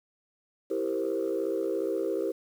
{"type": "chord", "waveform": "sine", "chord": "C dominant seventh", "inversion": "first", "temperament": "equal", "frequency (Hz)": [329.6, 392, 466.2, 523.3], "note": ["E4", "G4", "Bb4", "C5"], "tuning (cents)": [0, 0, 0, 0], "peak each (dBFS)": [-32, -30, -32, -33], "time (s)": [0.7, 2.32], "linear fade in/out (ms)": 10, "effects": ["tanh soft clip ceiling -20 dBFS", "9-bit"]}